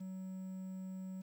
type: tone with quantisation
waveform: triangle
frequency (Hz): 188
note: F#3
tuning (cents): +28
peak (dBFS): -40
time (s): 0-1.22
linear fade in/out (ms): 10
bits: 11
effects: none